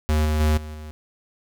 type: tone with level steps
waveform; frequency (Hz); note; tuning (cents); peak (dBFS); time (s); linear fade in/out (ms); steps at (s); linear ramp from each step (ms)
square; 76.7; D#2; -24; -18 / -20 / -17 / -33 / -35; 0.09-0.91; 0; 0.25 / 0.4 / 0.57 / 0.74; 5
effects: none